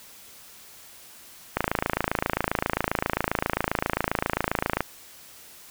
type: click train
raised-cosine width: 0.5 ms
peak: -7 dBFS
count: 90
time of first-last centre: 1.57-4.806 s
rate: 27.5 Hz
effects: white hiss -48 dBFS RMS until 5.7 s